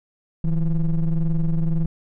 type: ring-modulated tone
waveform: triangle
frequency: 86.3 Hz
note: F2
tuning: 20 cents flat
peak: -12 dBFS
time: 0.44-1.86 s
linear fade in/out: 5 ms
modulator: 75.4 Hz
effects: none